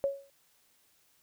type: tone with exponential decay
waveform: sine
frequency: 554.4 Hz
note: C#5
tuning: in tune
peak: -23 dBFS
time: 0.04-0.3 s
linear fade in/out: 0 ms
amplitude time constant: 56 ms
effects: white hiss -68 dBFS RMS until 1.22 s